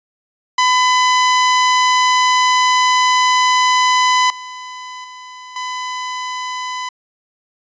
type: tone with level steps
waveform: sawtooth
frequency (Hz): 1005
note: B5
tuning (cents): +30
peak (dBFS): -7 / -25 / -29 / -18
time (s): 0.58-6.89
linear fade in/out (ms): 5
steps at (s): 4.3 / 5.04 / 5.56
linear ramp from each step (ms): 2
effects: resampled to 16000 Hz

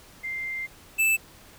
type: tone pair in turn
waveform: sine / square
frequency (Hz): 2093 / 2637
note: C7 / E7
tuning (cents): 0 / 0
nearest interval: major third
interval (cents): 400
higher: second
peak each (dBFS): -29 / -20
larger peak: second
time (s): 0.23-0.67 / 0.98-1.17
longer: first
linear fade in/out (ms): 20
effects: pink hiss -51 dBFS RMS until 1.58 s

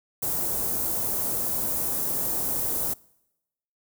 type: band-stop noise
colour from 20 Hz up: white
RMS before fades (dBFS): -27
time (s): 0.22-2.94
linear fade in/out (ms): 10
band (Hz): 710 to 11000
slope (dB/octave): 12
effects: noise-tail reverb RT60 0.9 s tail -24 dB re dry

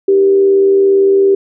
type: tone with frequency modulation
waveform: sine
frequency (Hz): 392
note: G4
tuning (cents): 0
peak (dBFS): -6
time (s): 0.08-1.35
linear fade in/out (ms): 5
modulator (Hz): 82.4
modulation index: 0.27
effects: none

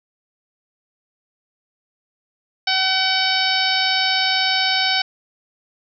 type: harmonic tone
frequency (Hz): 758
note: F#5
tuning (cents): +42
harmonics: 1 / 2 / 3 / 4 / 5 / 6 / 7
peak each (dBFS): -24 / -24 / -24 / -24 / -24 / -24 / -24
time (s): 2.67-5.02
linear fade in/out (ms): 5
effects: none

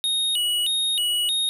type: tone with vibrato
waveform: square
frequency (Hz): 3300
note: G#7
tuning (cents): -12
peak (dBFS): -21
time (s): 0.04-1.49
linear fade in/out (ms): 0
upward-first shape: square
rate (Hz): 1.6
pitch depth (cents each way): 210
effects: none

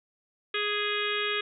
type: harmonic tone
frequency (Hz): 415.5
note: G#4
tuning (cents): +1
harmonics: 1 / 3 / 4 / 5 / 6 / 7 / 8 / 9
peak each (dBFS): -33 / -35 / -34 / -36 / -34 / -38 / -34 / -39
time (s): 0.54-1.41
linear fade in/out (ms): 5
effects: none

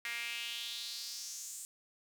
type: tone with high-pass filter sweep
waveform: sawtooth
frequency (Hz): 234.8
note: A#3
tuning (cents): +13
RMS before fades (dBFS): -42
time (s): 0.05-1.65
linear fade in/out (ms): 0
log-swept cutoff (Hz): 2000 to 8000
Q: 3.7
effects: none

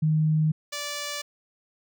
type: tone pair in turn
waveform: sine / 5% pulse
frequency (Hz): 155.56 / 582.6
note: D#3 / D5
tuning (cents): 0 / -14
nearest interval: octave + major seventh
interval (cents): 2286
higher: second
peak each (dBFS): -19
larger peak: neither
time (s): 0.02-0.52 / 0.72-1.22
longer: neither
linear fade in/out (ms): 10
effects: none

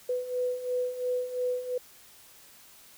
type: beating tone pair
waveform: sine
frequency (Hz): 496.3 / 499.2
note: B4 / B4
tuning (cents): +8 / +19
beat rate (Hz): 2.9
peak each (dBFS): -34 / -29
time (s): 0.09-1.78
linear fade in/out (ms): 5
effects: white hiss -54 dBFS RMS until 2.97 s

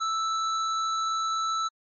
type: tone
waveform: square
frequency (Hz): 1318.5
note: E6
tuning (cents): 0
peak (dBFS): -26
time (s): 0-1.69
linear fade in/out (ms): 20
effects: low-pass 9000 Hz 12 dB/octave + MP3 32 kbps

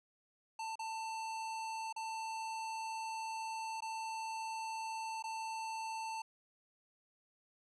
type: tone with dropouts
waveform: square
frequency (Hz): 891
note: A5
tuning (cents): +22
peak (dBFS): -40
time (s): 0.59-6.22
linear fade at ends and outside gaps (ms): 5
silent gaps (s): 0.756-0.792 / 1.927-1.962 / 3.806-3.821 / 5.225-5.239
effects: resampled to 22050 Hz

